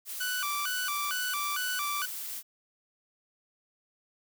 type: noise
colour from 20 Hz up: blue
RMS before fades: -38 dBFS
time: 0.05-2.43 s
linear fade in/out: 50 ms
type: tone with vibrato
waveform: sawtooth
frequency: 1318.5 Hz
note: E6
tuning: in tune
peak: -27 dBFS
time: 0.2-2.06 s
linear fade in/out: 10 ms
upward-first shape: square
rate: 2.2 Hz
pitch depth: 210 cents each way
effects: none